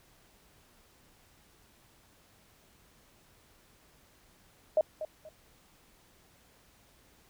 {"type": "tone with echo", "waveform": "sine", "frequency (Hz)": 622.3, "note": "D#5", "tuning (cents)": 0, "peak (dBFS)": -21, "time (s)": [4.77, 4.81], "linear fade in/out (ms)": 2, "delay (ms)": 240, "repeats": 2, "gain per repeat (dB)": -12, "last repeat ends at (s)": 5.29, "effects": ["pink hiss -63 dBFS RMS until 7.29 s"]}